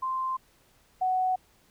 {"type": "tone pair in turn", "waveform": "sine", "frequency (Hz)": [1044, 743.4], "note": ["C6", "F#5"], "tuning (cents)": [-4, 8], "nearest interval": "tritone", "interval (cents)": 588, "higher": "first", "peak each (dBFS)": [-27, -23], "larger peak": "second", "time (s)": [[0.02, 0.37], [1.01, 1.36]], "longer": "neither", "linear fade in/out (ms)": 10, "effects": ["pink hiss -63 dBFS RMS until 1.7 s"]}